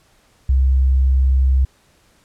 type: tone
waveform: sine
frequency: 65.8 Hz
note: C2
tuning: 10 cents sharp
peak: -11 dBFS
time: 0.49-1.65 s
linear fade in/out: 5 ms
effects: pink hiss -56 dBFS RMS until 2.24 s + low-pass 11000 Hz 12 dB/octave